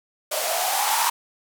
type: noise with band-pass filter sweep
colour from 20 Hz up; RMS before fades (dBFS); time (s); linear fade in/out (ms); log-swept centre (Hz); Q
violet; -23; 0.31-1.1; 10; 600 to 970; 10
effects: none